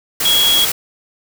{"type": "tone in noise", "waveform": "sine", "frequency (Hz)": 3322, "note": "G#7", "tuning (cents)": 0, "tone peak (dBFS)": -11, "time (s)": [0.25, 0.65], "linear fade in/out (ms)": 5, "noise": "white", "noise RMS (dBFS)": -18, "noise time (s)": [0.2, 0.72], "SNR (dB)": 4, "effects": []}